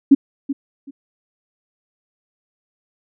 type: tone with echo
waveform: sine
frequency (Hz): 276.9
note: C#4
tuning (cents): -2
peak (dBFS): -4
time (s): 0.11-0.15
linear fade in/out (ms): 10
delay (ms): 380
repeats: 2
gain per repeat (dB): -14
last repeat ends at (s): 0.91
effects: none